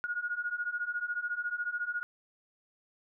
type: beating tone pair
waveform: sine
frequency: 1432 / 1446 Hz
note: F6 / F#6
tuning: +43 / -40 cents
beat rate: 14 Hz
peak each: -36 / -34 dBFS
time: 0.04-2.03 s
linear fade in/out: 0 ms
effects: none